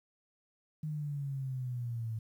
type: exponential sweep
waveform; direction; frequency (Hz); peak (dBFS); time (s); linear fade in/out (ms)
sine; down; 155.56 to 110.2; -34; 0.83-2.19; 5
effects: 11-bit